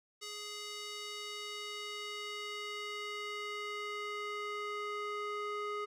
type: tone with band-pass filter sweep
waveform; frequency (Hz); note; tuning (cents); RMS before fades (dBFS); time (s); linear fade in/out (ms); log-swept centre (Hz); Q
square; 416; G#4; +3; -41; 0.21-5.86; 20; 4900 to 1200; 1.1
effects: none